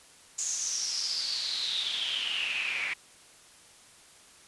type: noise with band-pass filter sweep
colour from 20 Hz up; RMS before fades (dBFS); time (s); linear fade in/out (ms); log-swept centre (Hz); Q
pink; -32; 0.38-2.94; 10; 6900 to 2200; 9.1
effects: white hiss -55 dBFS RMS until 4.47 s + resampled to 24000 Hz